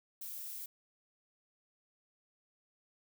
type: noise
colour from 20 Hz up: violet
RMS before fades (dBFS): -44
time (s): 0.21-0.66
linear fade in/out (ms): 5
effects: none